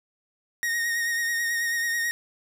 45% pulse tone with vibrato, 1865 Hz, A#6, in tune, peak -24 dBFS, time 0.63-2.11 s, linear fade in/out 0 ms, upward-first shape sine, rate 9.2 Hz, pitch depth 28 cents each way, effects none

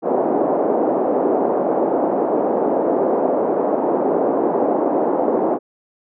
pink band-pass noise, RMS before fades -18 dBFS, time 0.02-5.59 s, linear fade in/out 50 ms, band 290 to 770 Hz, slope 24 dB/octave, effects none

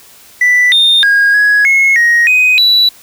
triangle tone with pitch steps, 1978 / 3643 / 1633 / 1670 / 2173 / 1880 / 2505 / 3943 Hz, B6 / A#7 / G#6 / G#6 / C#7 / A#6 / D#7 / B7, +2 / -41 / -30 / +9 / -35 / +14 / +11 / -4 cents, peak -3 dBFS, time 0.41-2.89 s, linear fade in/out 5 ms, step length 310 ms, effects tanh soft clip ceiling -1 dBFS + white hiss -40 dBFS RMS until 3.02 s

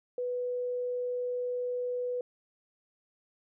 sine tone, 493.9 Hz, B4, in tune, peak -30 dBFS, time 0.18-2.21 s, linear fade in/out 2 ms, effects none

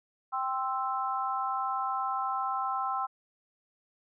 sine chord, C major, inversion second, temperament equal, 784 / 1046.5 / 1318.5 Hz, G5 / C6 / E6, 0 / 0 / 0 cents, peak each -33 dBFS, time 0.32-3.07 s, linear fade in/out 20 ms, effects none

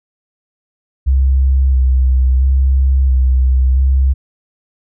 sine tone with vibrato, 65.41 Hz, C2, in tune, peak -8 dBFS, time 1.06-4.14 s, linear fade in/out 20 ms, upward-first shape square, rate 0.74 Hz, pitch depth 27 cents each way, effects none

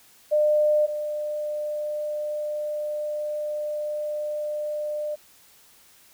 sine tone pair in turn, 602 / 599.5 Hz, D5 / D5, +43 / +36 cents, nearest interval unison, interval 7 cents, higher first, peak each -17 / -26 dBFS, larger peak first, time 0.31-0.87 / 0.87-5.16 s, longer second, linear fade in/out 20 ms, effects white hiss -55 dBFS RMS until 6.13 s

